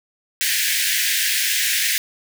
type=high-pass noise; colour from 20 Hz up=pink; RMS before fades=-20 dBFS; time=0.41-1.98 s; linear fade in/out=0 ms; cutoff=1600 Hz; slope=96 dB/octave; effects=none

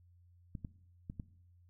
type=clicks; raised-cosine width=5 ms; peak=-29 dBFS; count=4; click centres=0.552 / 0.648 / 1.099 / 1.198 s; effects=noise-tail reverb RT60 0.7 s tail -19 dB re dry + added 88 Hz sine -61 dBFS peak until 1.69 s

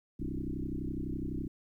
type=tone with frequency modulation; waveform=sine; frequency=163.5 Hz; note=E3; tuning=14 cents flat; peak=-33 dBFS; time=0.19-1.48 s; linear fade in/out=10 ms; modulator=31.9 Hz; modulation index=5.4; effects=12-bit

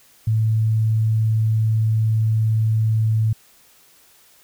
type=tone; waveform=sine; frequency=110.3 Hz; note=A2; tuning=5 cents sharp; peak=-15 dBFS; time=0.27-3.33 s; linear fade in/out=5 ms; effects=white hiss -53 dBFS RMS until 4.43 s

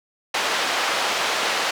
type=band-pass noise; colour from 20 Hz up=pink; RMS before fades=-23 dBFS; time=0.34-1.71 s; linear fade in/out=5 ms; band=650 to 4900 Hz; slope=12 dB/octave; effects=none

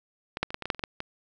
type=clicks; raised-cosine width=0.3 ms; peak=-16 / -9 / -22 / -13 / -19 / -16 / -7 / -29 / -20 / -13 / -17 dBFS; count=11; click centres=0.371 / 0.43 / 0.505 / 0.544 / 0.623 / 0.656 / 0.702 / 0.747 / 0.794 / 0.838 / 1.004 s; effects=none

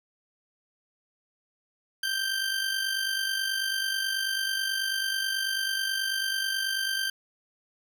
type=tone with amplitude modulation; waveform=20% pulse; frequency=1568 Hz; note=G6; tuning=in tune; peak=-20 dBFS; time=2.03-7.1 s; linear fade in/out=5 ms; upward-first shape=sine; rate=49.2 Hz; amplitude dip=50%; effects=none

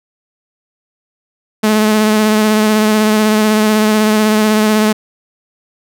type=tone with vibrato; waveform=sawtooth; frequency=214.6 Hz; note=A3; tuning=43 cents flat; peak=-5 dBFS; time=1.63-4.93 s; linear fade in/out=10 ms; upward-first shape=sine; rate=16 Hz; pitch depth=22 cents each way; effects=none

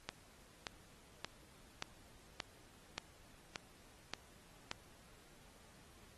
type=click train; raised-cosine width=0.2 ms; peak=-22 dBFS; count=9; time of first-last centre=0.09-4.714 s; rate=1.73 Hz; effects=pink hiss -64 dBFS RMS until 6.17 s + AAC 32 kbps

